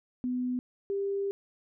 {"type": "tone pair in turn", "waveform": "sine", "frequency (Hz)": [250, 396.9], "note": ["B3", "G4"], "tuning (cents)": [21, 22], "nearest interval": "minor sixth", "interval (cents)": 801, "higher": "second", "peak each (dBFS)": [-28, -28], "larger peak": "neither", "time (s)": [[0.24, 0.59], [0.9, 1.31]], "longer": "second", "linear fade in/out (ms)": 0, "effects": []}